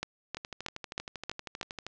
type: two click trains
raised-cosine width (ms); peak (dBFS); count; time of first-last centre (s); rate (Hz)
0.2; -16 / -21; 6 / 20; 0.03-1.612 / 0.37-1.866; 3.16 / 12.7
effects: low-pass 7000 Hz 12 dB/octave